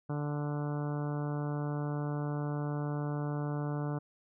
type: harmonic tone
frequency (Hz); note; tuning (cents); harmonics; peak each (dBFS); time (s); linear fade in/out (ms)
146.83; D3; 0; 1 / 2 / 3 / 4 / 5 / 6 / 7 / 8 / 9 / 10; -33 / -39 / -43 / -45 / -47 / -49 / -50 / -51 / -52 / -53; 0.09-3.99; 10
effects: none